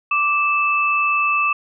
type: tone pair together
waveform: sine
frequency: 1172 / 2631 Hz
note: D6 / E7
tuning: -4 / -4 cents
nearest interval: octave + major second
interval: 1400 cents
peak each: -18 dBFS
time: 0.11-1.53 s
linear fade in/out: 5 ms
effects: none